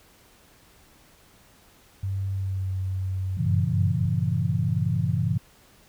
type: tone with pitch glide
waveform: sine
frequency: 97 to 94.35 Hz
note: G2 to F#2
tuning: -18 to +34 cents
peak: -25 dBFS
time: 2.03-4.06 s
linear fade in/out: 5 ms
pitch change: -48 cents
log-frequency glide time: 2.3-2.7 s
type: chord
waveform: sine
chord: G diminished seventh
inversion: none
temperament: equal with one note detuned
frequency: 98 / 116.54 / 138.59 / 167.99 Hz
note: G2 / Bb2 / Db3 / Fb3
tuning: 0 / 0 / 0 / +33 cents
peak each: -27 dBFS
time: 3.37-5.38 s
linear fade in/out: 10 ms
effects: pink hiss -56 dBFS RMS until 5.88 s